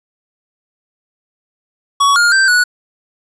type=tone with pitch steps; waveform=square; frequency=1123 / 1417 / 1563 / 1469 Hz; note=C#6 / F6 / G6 / F#6; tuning=+22 / +25 / -6 / -13 cents; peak=-9 dBFS; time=2-2.64 s; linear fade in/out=10 ms; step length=160 ms; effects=resampled to 22050 Hz + 8-bit